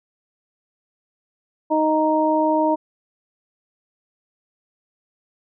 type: harmonic tone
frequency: 311.1 Hz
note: D#4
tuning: in tune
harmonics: 1 / 2 / 3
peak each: -20 / -20 / -20 dBFS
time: 1.7-2.76 s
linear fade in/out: 20 ms
effects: none